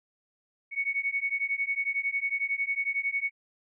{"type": "beating tone pair", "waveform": "sine", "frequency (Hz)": [2217, 2228], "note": ["C#7", "C#7"], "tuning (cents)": [0, 8], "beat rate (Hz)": 11, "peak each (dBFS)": -30, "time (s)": [0.71, 3.31], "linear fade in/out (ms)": 50, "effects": []}